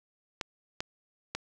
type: clicks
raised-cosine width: 0.2 ms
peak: -15 dBFS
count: 3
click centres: 0.412 / 0.805 / 1.35 s
effects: none